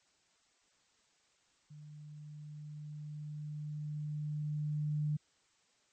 sine tone with level ramp, 150 Hz, D3, 37 cents sharp, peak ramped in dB -49 to -30 dBFS, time 1.7-5.17 s, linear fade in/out 10 ms, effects white hiss -72 dBFS RMS until 5.92 s + MP3 32 kbps

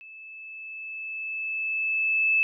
sine tone with level ramp, 2618 Hz, E7, 13 cents flat, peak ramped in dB -43 to -18 dBFS, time 0.01-2.43 s, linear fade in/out 0 ms, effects none

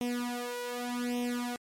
sawtooth tone with flanger, 243.6 Hz, B3, 24 cents flat, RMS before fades -34 dBFS, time 0.01-1.56 s, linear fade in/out 0 ms, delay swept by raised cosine 0.33 to 2.03 ms, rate 0.85 Hz, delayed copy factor +0.9, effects MP3 64 kbps

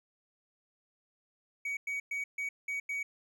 triangle tone bursts at uneven times, 2256 Hz, C#7, 30 cents sharp, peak -31 dBFS, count 6, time 1.65-1.77 / 1.87-2 / 2.11-2.24 / 2.38-2.49 / 2.68-2.8 / 2.89-3.03 s, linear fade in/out 5 ms, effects none

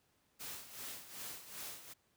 white noise with tremolo, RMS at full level -45 dBFS, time 0.39-1.94 s, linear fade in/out 20 ms, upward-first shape sine, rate 2.6 Hz, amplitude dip 70%, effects pink hiss -75 dBFS RMS until 2.16 s + high-pass 60 Hz 12 dB/octave

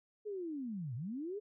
sine linear two-way sweep, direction down then up, 432.2 to 110 to 432.2 Hz, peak -38 dBFS, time 0.25-1.4 s, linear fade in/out 20 ms, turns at 0.95 s, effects none

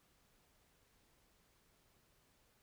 silence, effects pink hiss -73 dBFS RMS until 2.62 s

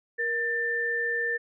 sine tone pair together, 471.7 / 1783 Hz, A#4 / A6, +20 / +22 cents, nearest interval octave + major seventh, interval 2302 cents, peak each -32 / -26 dBFS, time 0.18-1.38 s, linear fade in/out 20 ms, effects none

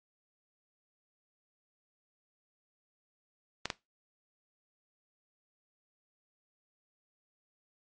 clicks, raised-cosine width 0.2 ms, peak -14 dBFS, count 2, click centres 3.656 / 3.702 s, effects noise-tail reverb RT60 0.2 s tail -18 dB re dry + MP3 48 kbps

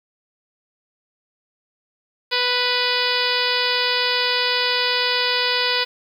harmonic tone, 493.9 Hz, B4, in tune, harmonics 1 / 2 / 3 / 4 / 5 / 6 / 7 / 8 / 9 / 10, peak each -27 / -27 / -27 / -27 / -27 / -27 / -27 / -27 / -27 / -27 dBFS, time 2.31-5.85 s, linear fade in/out 20 ms, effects 8-bit

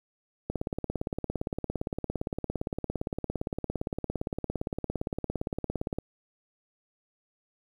click train, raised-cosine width 2 ms, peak -17 dBFS, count 97, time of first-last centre 0.5-5.986 s, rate 17.5 Hz, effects 9-bit

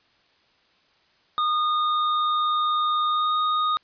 square tone with pitch glide, 1226 to 1238.1 Hz, D#6 to D#6, -26 to -9 cents, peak -21 dBFS, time 1.38-3.77 s, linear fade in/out 0 ms, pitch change +17 cents, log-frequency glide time 3.08-3.34 s, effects white hiss -62 dBFS RMS until 3.83 s + resampled to 11025 Hz

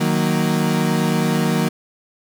35% pulse chord, D# minor, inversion none, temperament equal, 155.56 / 185 / 233.1 Hz, D#3 / F#3 / A#3, 0 / 0 / 0 cents, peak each -19 dBFS, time 0-1.69 s, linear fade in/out 10 ms, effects none

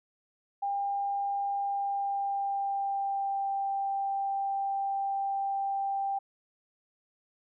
sine tone with pitch glide, 800 to 788.1 Hz, G5 to G5, +35 to +9 cents, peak -28 dBFS, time 0.62-6.19 s, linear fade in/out 10 ms, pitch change -26 cents, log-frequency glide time 1.55-3.5 s, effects none

